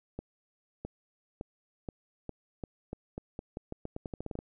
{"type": "accelerating click train", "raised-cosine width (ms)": 2, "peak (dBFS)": -24, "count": 20, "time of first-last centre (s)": [0.19, 4.389], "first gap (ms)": 660, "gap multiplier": 0.85, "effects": []}